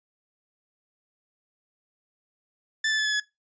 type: tone with pitch steps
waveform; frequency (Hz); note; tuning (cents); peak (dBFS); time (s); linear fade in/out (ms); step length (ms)
sawtooth; 1760 / 1743.8 / 1727.8 / 1711.9 / 1696.1; A6 / A6 / A6 / A6 / G#6; 0 / -16 / -32 / -48 / +36; -19; 2.84-3.2; 5; 72
effects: noise-tail reverb RT60 0.2 s tail -20 dB re dry + resampled to 16000 Hz